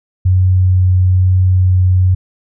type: tone with vibrato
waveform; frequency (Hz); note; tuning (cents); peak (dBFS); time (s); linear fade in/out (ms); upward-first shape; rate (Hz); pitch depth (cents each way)
sine; 92.2; F#2; -6; -7; 0.25-2.15; 10; triangle; 1.1; 8
effects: none